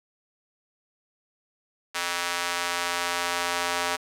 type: tone with high-pass filter sweep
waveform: square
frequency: 87.31 Hz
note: F2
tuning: in tune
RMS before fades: -28 dBFS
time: 1.94-3.97 s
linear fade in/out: 20 ms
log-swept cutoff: 1300 to 830 Hz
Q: 0.79
effects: low-pass 11000 Hz 12 dB/octave + 8-bit